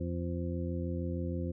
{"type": "harmonic tone", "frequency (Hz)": 86.4, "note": "F2", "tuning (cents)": -18, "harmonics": [1, 2, 3, 4, 6], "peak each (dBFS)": [-35, -38, -40, -41, -43], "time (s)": [0, 1.52], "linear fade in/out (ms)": 10, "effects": []}